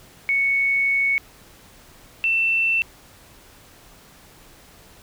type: tone pair in turn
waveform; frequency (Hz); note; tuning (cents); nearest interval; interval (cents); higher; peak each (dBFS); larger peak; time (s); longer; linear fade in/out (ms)
sine; 2217 / 2680; C#7 / E7; 0 / +28; minor third; 328; second; -17; neither; 0.29-1.18 / 2.24-2.82; first; 0
effects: pink hiss -49 dBFS RMS until 5.02 s